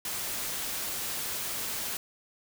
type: noise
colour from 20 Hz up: white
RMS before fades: -34 dBFS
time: 0.05-1.97 s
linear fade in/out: 2 ms
effects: none